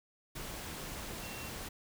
sine tone in noise, 2731 Hz, F7, 39 cents flat, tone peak -49 dBFS, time 1.22-1.49 s, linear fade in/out 10 ms, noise pink, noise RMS -43 dBFS, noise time 0.35-1.69 s, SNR -9 dB, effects none

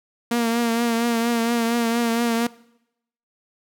sawtooth tone with vibrato, 233.1 Hz, A#3, in tune, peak -15 dBFS, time 0.31-2.47 s, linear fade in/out 5 ms, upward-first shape triangle, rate 4.3 Hz, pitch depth 45 cents each way, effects noise-tail reverb RT60 0.8 s tail -21 dB re dry

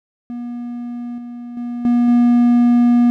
triangle tone with level steps, 240.5 Hz, B3, 46 cents flat, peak -22 / -26 / -20 / -9 / -7 dBFS, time 0.3-3.1 s, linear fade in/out 0 ms, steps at 1.18 / 1.57 / 1.85 / 2.08 s, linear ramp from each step 2 ms, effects none

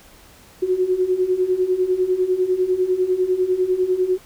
sine beating tone pair, 361.9 / 371.9 Hz, F#4 / F#4, -38 / +9 cents, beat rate 10 Hz, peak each -22 / -18 dBFS, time 0.62-4.18 s, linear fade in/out 10 ms, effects pink hiss -48 dBFS RMS until 4.25 s

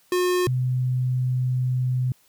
square / sine tone pair in turn, 360 / 126.93 Hz, F#4 / B2, -47 / +48 cents, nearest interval octave + tritone, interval 1805 cents, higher first, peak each -20 / -20 dBFS, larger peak neither, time 0.12-0.47 / 0.47-2.12 s, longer second, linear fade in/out 2 ms, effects white hiss -60 dBFS RMS until 2.28 s

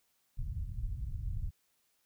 pink low-pass noise, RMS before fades -37 dBFS, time 0.37-1.51 s, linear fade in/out 20 ms, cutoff 110 Hz, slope 24 dB/octave, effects white hiss -75 dBFS RMS until 2.05 s

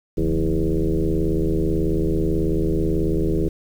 sine tone with frequency modulation, 168.9 Hz, E3, 42 cents sharp, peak -17 dBFS, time 0.17-3.49 s, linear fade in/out 10 ms, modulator 78.3 Hz, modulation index 3.5, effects 8-bit

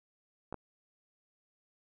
clicks, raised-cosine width 1 ms, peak -26 dBFS, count 2, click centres 0.526 / 0.543 s, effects none

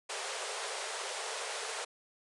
pink band-pass noise, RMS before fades -39 dBFS, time 0.09-1.85 s, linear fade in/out 10 ms, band 400 to 10000 Hz, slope 96 dB/octave, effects none

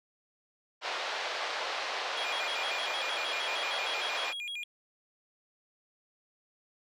pink band-pass noise, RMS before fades -35 dBFS, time 0.81-4.34 s, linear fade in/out 50 ms, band 550 to 4700 Hz, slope 24 dB/octave
triangle tone with vibrato, 2828 Hz, F7, 21 cents sharp, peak -34 dBFS, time 2.17-4.64 s, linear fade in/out 5 ms, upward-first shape square, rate 6.5 Hz, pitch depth 270 cents each way
effects none

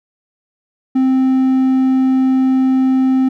triangle tone, 261.6 Hz, C4, in tune, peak -8 dBFS, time 0.95-3.29 s, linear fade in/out 10 ms, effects none

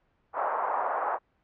pink band-pass noise, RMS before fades -29 dBFS, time 0.33-1.19 s, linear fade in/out 50 ms, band 670 to 1200 Hz, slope 24 dB/octave, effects pink hiss -70 dBFS RMS until 1.43 s + low-pass 2000 Hz 12 dB/octave

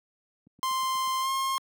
click train, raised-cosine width 5 ms, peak -33 dBFS, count 6, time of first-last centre 0.47-1.075 s, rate 8.26 Hz
45% pulse tone with pitch glide, 1046.5 to 1069.1 Hz, C6 to C6, 0 to +37 cents, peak -26 dBFS, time 0.63-1.58 s, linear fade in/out 0 ms, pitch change +37 cents, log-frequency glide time 1.21-1.29 s
effects high-pass 300 Hz 12 dB/octave

